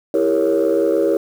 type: chord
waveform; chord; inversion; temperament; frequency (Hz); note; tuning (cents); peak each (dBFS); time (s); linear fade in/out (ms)
sine; E diminished seventh; none; equal with one note detuned; 329.6 / 399.8 / 466.2 / 554.4; E4 / G4 / Bb4 / Db5; 0 / +34 / 0 / 0; -18; 0.14-1.17; 2
effects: tanh soft clip ceiling -8 dBFS + 7-bit